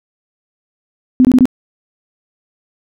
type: tone bursts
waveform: sine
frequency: 254.3 Hz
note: C4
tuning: 49 cents flat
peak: -4 dBFS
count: 4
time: 1.2-1.455 s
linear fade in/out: 0 ms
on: 48 ms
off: 21 ms
effects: none